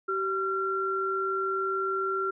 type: tone pair together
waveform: sine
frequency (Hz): 384.2 / 1369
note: G4 / F6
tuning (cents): -35 / -35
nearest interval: octave + minor seventh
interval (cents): 2200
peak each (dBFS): -30 / -28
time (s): 0.08-2.31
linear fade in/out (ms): 10
effects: none